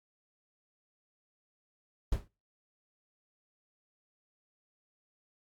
brown noise with exponential decay, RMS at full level -26 dBFS, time 2.12-2.28 s, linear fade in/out 5 ms, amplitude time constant 34 ms, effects noise-tail reverb RT60 0.3 s tail -23 dB re dry + AAC 64 kbps

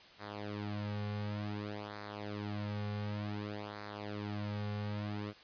sawtooth tone with flanger, 103.83 Hz, G#2, in tune, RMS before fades -40 dBFS, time 0.18-5.34 s, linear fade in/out 50 ms, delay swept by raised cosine 0.32 to 3.12 ms, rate 0.55 Hz, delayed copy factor -0.85, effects white hiss -57 dBFS RMS until 5.43 s + resampled to 11025 Hz

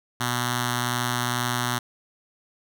5% pulse tone with notch filter, 122.2 Hz, B2, 18 cents flat, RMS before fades -26 dBFS, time 0.2-1.79 s, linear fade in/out 10 ms, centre 490 Hz, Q 0.59, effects none

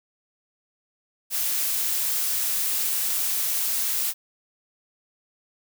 blue noise, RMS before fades -25 dBFS, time 1.3-4.14 s, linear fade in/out 50 ms, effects none

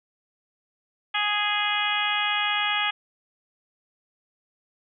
harmonic tone, 415.3 Hz, G#4, in tune, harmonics 2 / 3 / 4 / 5 / 6 / 7 / 8, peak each -30 / -30 / -30 / -30 / -30 / -30 / -30 dBFS, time 1.14-2.91 s, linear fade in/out 10 ms, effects none

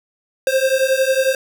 square beating tone pair, 523.3 / 534.3 Hz, C5 / C5, 0 / +36 cents, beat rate 11 Hz, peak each -18 dBFS, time 0.47-1.35 s, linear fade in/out 2 ms, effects none

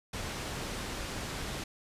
pink low-pass noise, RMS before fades -38 dBFS, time 0.13-1.64 s, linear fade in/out 5 ms, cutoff 8100 Hz, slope 12 dB/octave, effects resampled to 32000 Hz

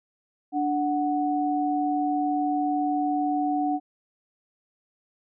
sine tone pair together, 293.7 / 740 Hz, D4 / F#5, 0 / 0 cents, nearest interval octave + major third, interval 1600 cents, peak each -25 dBFS, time 0.52-3.8 s, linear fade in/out 50 ms, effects none

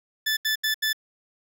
20% pulse tone bursts, 1747 Hz, A6, 13 cents flat, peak -17 dBFS, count 4, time 0.26-0.931 s, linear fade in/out 10 ms, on 110 ms, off 77 ms, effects none

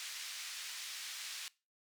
white band-pass noise, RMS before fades -45 dBFS, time 0-1.48 s, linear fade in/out 0 ms, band 1900 to 5800 Hz, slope 12 dB/octave, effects noise-tail reverb RT60 0.3 s tail -22 dB re dry

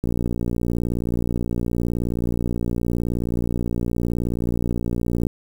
click train, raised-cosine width 3 ms, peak -11 dBFS, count 310, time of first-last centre 0.04-5.268 s, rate 59.1 Hz, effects 7-bit

